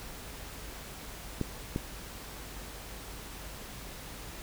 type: clicks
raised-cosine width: 3 ms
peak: -17 dBFS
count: 2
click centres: 1.413 / 1.761 s
effects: added 50 Hz sine -48 dBFS peak until 4.42 s + pink hiss -45 dBFS RMS until 4.42 s